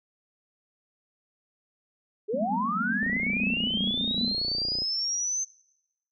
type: linear sweep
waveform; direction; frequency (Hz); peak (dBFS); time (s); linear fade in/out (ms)
sine; up; 392 to 6272; -26; 2.28-5.45; 20
type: band-pass noise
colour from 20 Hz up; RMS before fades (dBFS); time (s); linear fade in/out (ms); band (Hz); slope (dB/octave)
white; -32; 2.33-4.34; 10; 180 to 250; 96
type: click train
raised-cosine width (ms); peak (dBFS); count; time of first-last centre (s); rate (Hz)
2; -26; 54; 3.03-4.821; 29.6
effects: noise-tail reverb RT60 0.9 s tail -23 dB re dry